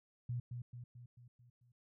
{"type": "tone with echo", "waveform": "sine", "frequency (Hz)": 121.5, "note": "B2", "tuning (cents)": -28, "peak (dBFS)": -36, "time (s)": [0.29, 0.4], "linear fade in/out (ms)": 5, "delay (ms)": 220, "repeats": 6, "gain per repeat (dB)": -5, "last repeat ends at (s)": 1.72, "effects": []}